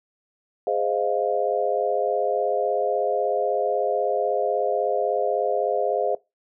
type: chord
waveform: sine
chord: F minor seventh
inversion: first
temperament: equal with one note detuned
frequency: 415.3 / 518.7 / 622.3 / 698.5 Hz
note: Ab4 / C5 / Eb5 / F5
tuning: 0 / -15 / 0 / 0 cents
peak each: -26 dBFS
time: 0.67-6.15 s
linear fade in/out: 2 ms
effects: noise-tail reverb RT60 0.2 s tail -20 dB re dry